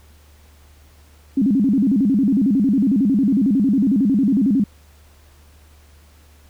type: tone with vibrato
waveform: sine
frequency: 235.7 Hz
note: A#3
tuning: 19 cents sharp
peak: -13 dBFS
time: 1.37-4.64 s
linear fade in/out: 5 ms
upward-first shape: square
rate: 11 Hz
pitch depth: 250 cents each way
effects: added 74 Hz sine -47 dBFS peak until 6.49 s + pink hiss -54 dBFS RMS until 6.49 s